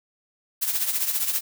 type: noise with tremolo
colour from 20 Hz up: blue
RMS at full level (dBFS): -22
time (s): 0.61-1.41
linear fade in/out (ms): 20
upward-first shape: triangle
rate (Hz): 15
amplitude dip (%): 70
effects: none